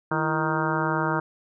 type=harmonic tone with a mistuned harmonic; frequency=156.2 Hz; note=D#3; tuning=7 cents sharp; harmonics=1 / 2 / 3 / 4 / 5 / 6 / 7 / 8 / 9 / 10; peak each=-29 / -29 / -33 / -33 / -35 / -29 / -34 / -32 / -31 / -34 dBFS; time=0.11-1.2 s; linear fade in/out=5 ms; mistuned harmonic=2; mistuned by=+95 cents; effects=none